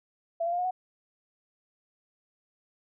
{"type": "tone with pitch steps", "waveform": "sine", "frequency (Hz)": [670, 686.8, 704.1, 721.8, 740], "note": ["E5", "F5", "F5", "F#5", "F#5"], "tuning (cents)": [28, -29, 14, -43, 0], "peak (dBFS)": -26, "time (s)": [0.4, 0.71], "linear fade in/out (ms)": 10, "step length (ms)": 62, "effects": []}